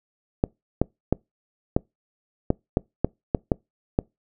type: clicks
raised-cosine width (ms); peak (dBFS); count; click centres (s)
2; -5; 10; 0.439 / 0.816 / 1.126 / 1.765 / 2.504 / 2.771 / 3.046 / 3.348 / 3.518 / 3.989
effects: noise-tail reverb RT60 0.2 s tail -26 dB re dry